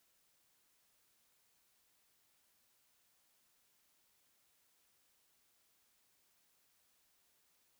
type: silence
effects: white hiss -75 dBFS RMS until 7.79 s